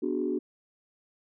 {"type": "chord", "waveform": "sine", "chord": "G# half-diminished seventh", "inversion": "first", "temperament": "equal", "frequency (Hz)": [246.9, 293.7, 370, 415.3], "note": ["B3", "D4", "F#4", "G#4"], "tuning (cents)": [0, 0, 0, 0], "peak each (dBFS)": [-33, -31, -30, -35], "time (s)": [0.02, 0.39], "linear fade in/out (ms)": 10, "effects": ["tanh soft clip ceiling -17 dBFS"]}